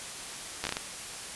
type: slowing click train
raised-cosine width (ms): 0.2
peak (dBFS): -13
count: 6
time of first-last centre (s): 0.64-0.769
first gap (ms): 12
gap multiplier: 1.39
effects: white hiss -40 dBFS RMS until 1.35 s + resampled to 24000 Hz